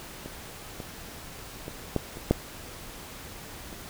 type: clicks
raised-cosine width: 2 ms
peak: -24 / -23 / -22 / -11 / -26 / -6 / -28 dBFS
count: 7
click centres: 0.26 / 0.802 / 1.681 / 1.963 / 2.171 / 2.31 / 3.728 s
effects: pink hiss -43 dBFS RMS until 3.89 s